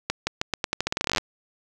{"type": "accelerating click train", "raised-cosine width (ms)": 0.2, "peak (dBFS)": -6, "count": 20, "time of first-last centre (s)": [0.1, 1.182], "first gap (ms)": 170, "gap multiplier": 0.85, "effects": []}